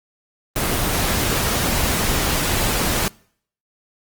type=noise; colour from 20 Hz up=pink; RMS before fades=-20 dBFS; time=0.56-3.08 s; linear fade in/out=0 ms; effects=noise-tail reverb RT60 0.6 s tail -25 dB re dry + Opus 24 kbps